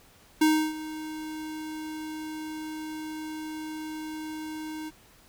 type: tone with ADSR envelope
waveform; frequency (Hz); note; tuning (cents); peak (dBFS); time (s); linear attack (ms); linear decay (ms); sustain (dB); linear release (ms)
square; 311.1; D#4; 0; -18; 0.41-4.91; 8; 310; -17; 31
effects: pink hiss -57 dBFS RMS until 5.28 s